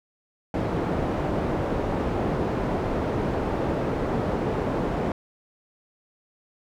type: low-pass noise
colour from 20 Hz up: white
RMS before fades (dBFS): -26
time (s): 0.54-5.12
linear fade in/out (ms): 2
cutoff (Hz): 540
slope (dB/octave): 12
effects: none